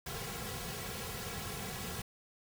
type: noise with comb filter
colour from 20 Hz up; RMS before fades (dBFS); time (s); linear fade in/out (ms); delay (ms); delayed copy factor
pink; -41; 0.06-2.02; 5; 3.3; -1
effects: none